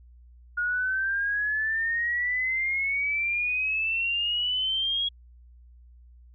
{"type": "exponential sweep", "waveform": "sine", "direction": "up", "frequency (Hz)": [1433, 3323], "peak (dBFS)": -24, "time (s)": [0.57, 5.09], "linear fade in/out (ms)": 10, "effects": ["added 60 Hz sine -49 dBFS peak until 6.34 s"]}